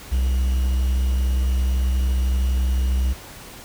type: tone with quantisation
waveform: triangle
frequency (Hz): 63.8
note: C2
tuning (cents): -43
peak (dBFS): -15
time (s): 0.11-3.14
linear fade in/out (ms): 20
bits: 7
effects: pink hiss -40 dBFS RMS until 3.64 s